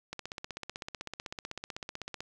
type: click train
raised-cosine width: 0.2 ms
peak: -21 dBFS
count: 34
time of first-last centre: 0.13-2.205 s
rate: 15.9 Hz
effects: none